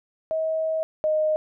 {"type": "tone pair in turn", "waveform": "sine", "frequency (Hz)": [638, 618.8], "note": ["D#5", "D#5"], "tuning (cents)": [43, -10], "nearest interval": "minor second", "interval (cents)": 53, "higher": "first", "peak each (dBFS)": [-22, -19], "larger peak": "second", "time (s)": [[0.31, 0.83], [1.04, 1.36]], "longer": "first", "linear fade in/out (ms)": 0, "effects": []}